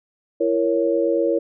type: chord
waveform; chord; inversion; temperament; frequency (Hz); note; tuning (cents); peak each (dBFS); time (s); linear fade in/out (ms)
sine; A# diminished; second; equal with one note detuned; 336 / 466.2 / 554.4; E4 / A#4 / C#5; +33 / 0 / 0; -21; 0.4-1.39; 10
effects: none